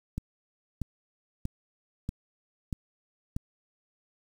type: click train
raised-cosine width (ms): 5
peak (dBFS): -19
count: 6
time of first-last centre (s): 0.18-3.365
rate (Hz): 1.57
effects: 8-bit